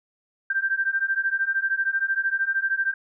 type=beating tone pair; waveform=sine; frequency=1568 / 1581 Hz; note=G6 / G6; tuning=0 / +14 cents; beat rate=13 Hz; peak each=-25 / -24 dBFS; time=0.5-2.94 s; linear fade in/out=5 ms; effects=none